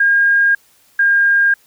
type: tone pair in turn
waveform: sine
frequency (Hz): 1619 / 1612.2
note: G#6 / G6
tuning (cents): -45 / +48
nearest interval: unison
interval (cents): 7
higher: first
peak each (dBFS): -9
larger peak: neither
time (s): 0-0.55 / 0.99-1.54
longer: neither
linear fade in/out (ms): 5
effects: white hiss -53 dBFS RMS until 1.66 s